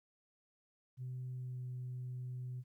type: tone with pitch glide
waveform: sine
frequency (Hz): 127.2 to 125.81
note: C3 to B2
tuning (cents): -48 to +32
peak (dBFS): -39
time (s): 0.97-2.64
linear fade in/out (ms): 50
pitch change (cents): -20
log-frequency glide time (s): 1.3-1.65
effects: tanh soft clip ceiling -37 dBFS + 13-bit